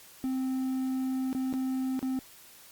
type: tone with dropouts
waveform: triangle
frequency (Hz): 261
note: C4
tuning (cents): -4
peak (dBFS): -26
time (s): 0.24-2.19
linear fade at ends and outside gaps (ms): 0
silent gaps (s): 1.329-1.349 / 1.527-1.538 / 1.992-2.028
effects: white hiss -53 dBFS RMS until 2.71 s + Opus 48 kbps